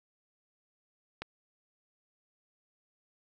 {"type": "click", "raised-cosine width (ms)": 0.3, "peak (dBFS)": -21, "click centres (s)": 1.22, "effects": []}